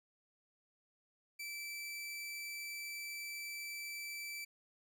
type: tone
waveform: sawtooth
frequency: 2324 Hz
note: D7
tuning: 19 cents flat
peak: -39 dBFS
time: 1.39-4.45 s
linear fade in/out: 10 ms
effects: none